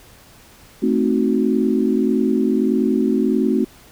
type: chord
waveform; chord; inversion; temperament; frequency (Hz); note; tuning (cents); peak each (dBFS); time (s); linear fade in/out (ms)
sine; A diminished seventh; none; equal; 220 / 261.6 / 311.1 / 370; A3 / C4 / Eb4 / Gb4; 0 / 0 / 0 / 0; -19 / -19 / -23 / -21; 0.82-3.65; 10
effects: pink hiss -47 dBFS RMS until 3.91 s